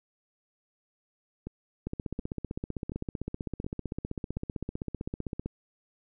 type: two click trains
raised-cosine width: 3 ms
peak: -20 / -24 dBFS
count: 57 / 5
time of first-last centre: 1.87-5.46 / 1.47-4.369 s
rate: 15.6 / 1.38 Hz
effects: none

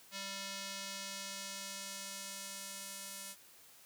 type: tone with band-pass filter sweep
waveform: square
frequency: 196 Hz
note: G3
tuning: in tune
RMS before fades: -45 dBFS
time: 0.11-3.36 s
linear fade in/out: 50 ms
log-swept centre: 4600 to 10000 Hz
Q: 0.93
effects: white hiss -60 dBFS RMS until 3.85 s + high-pass 100 Hz 12 dB/octave

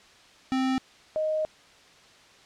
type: tone pair in turn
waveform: square / sine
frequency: 261.6 / 622.2 Hz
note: C4 / D#5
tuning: 0 / 0 cents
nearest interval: octave + minor third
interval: 1500 cents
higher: second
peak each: -24 dBFS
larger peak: neither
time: 0.52-0.78 / 1.16-1.45 s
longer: second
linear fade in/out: 0 ms
effects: white hiss -54 dBFS RMS until 2.45 s + low-pass 5000 Hz 12 dB/octave

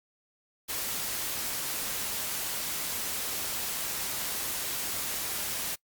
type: noise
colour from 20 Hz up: white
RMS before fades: -33 dBFS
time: 0.68-5.76 s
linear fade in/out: 20 ms
effects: noise-tail reverb RT60 0.1 s tail -24 dB re dry + Opus 48 kbps

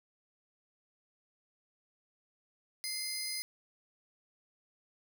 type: tone pair together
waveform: 20% pulse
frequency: 2088 / 4971 Hz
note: C7 / D#8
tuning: -4 / -2 cents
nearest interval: octave + minor third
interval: 1502 cents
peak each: -36 / -31 dBFS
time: 2.84-3.42 s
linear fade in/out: 0 ms
effects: none

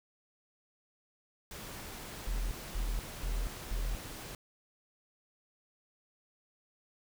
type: noise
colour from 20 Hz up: pink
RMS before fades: -45 dBFS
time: 1.51-4.35 s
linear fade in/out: 2 ms
type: tone bursts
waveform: triangle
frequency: 41 Hz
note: E1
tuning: 9 cents flat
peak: -29 dBFS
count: 4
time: 2.27-3.95 s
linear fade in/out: 0 ms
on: 240 ms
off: 240 ms
effects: none

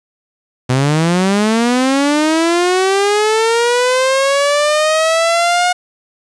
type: linear sweep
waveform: sawtooth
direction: up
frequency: 123.47 to 723 Hz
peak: -7 dBFS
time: 0.69-5.73 s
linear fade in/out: 10 ms
effects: resampled to 22050 Hz + 7-bit

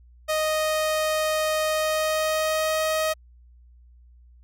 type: tone with pitch glide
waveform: sawtooth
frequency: 622 to 628.9 Hz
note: D#5 to D#5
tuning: -1 to +18 cents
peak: -18 dBFS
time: 0.28-3.14 s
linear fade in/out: 20 ms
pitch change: +19 cents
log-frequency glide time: 1.69-2.81 s
effects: added 60 Hz sine -49 dBFS peak until 4.43 s

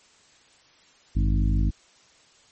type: harmonic tone with a mistuned harmonic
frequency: 51.91 Hz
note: G#1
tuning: in tune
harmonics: 1 / 2 / 3 / 4 / 5 / 6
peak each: -20 / -26 / -30 / -32 / -34 / -36 dBFS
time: 1.15-1.71 s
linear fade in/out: 20 ms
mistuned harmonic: 2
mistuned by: -110 cents
effects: white hiss -57 dBFS RMS until 2.51 s + MP3 32 kbps

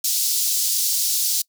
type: high-pass noise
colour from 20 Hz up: pink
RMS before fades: -21 dBFS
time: 0.04-1.42 s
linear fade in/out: 5 ms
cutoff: 4500 Hz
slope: 24 dB/octave
effects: noise-tail reverb RT60 0.1 s tail -25 dB re dry

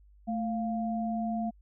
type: tone pair together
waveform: sine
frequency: 220.8 / 698.5 Hz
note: A3 / F5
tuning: +6 / 0 cents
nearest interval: octave + minor sixth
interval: 1994 cents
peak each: -30 / -34 dBFS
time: 0.27-1.51 s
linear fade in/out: 20 ms
effects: added 50 Hz sine -55 dBFS peak until 1.61 s

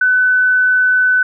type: tone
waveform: sine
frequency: 1504 Hz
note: F#6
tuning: 28 cents sharp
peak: -9 dBFS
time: 0.01-1.23 s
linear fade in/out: 5 ms
effects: none

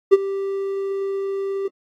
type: tone with ADSR envelope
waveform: triangle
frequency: 392 Hz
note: G4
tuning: in tune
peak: -3 dBFS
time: 0.11-1.68 s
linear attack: 24 ms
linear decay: 31 ms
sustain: -17 dB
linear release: 4 ms
effects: AAC 48 kbps

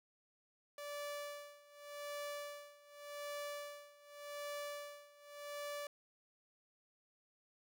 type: tone with tremolo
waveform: sawtooth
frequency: 581 Hz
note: D5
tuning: 19 cents flat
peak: -38 dBFS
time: 0.78-5.87 s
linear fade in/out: 2 ms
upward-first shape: sine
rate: 0.86 Hz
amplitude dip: 90%
effects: none

